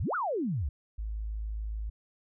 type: exponential two-way sweep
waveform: sine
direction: up then down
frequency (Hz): 59.1 to 1500 to 59.1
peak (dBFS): -28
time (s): 0-0.69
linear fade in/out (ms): 5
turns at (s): 0.15
type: tone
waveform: sine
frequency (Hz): 53.5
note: A1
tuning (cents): -48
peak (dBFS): -32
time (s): 0.98-1.9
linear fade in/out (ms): 10
effects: none